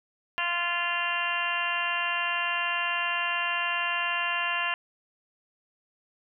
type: harmonic tone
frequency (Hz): 346.9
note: F4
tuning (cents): -12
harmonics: 2 / 3 / 4 / 5 / 6 / 7 / 8 / 9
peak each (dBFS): -37 / -32 / -37 / -32 / -38 / -39 / -30 / -39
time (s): 0.38-4.74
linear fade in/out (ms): 0
effects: none